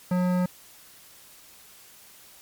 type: tone with hard clipping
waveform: sine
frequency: 180.6 Hz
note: F#3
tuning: 42 cents flat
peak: -23 dBFS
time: 0.11-0.46 s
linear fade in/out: 5 ms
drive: 15 dB
effects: white hiss -51 dBFS RMS until 2.41 s + MP3 96 kbps